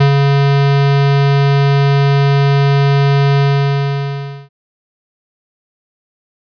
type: tone with ADSR envelope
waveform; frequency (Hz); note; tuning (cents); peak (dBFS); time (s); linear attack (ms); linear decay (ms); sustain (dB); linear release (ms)
square; 140; C#3; +18; -6; 0-4.49; 9; 96; -3; 1100
effects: resampled to 11025 Hz